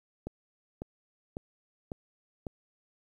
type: click train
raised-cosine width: 2 ms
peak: -23 dBFS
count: 5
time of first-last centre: 0.27-2.468 s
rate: 1.82 Hz
effects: 10-bit